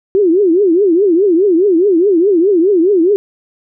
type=tone with vibrato; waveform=sine; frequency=367.4 Hz; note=F#4; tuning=12 cents flat; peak=-7 dBFS; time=0.15-3.16 s; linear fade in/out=0 ms; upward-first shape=triangle; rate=4.8 Hz; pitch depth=270 cents each way; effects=none